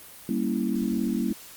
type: chord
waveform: sine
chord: G diminished seventh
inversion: none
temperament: equal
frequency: 196 / 233.1 / 277.2 / 329.6 Hz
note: G3 / Bb3 / Db4 / Fb4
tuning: 0 / 0 / 0 / 0 cents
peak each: -29 / -27 / -31 / -31 dBFS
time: 0.29-1.33 s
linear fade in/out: 2 ms
effects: white hiss -46 dBFS RMS until 1.56 s + Opus 32 kbps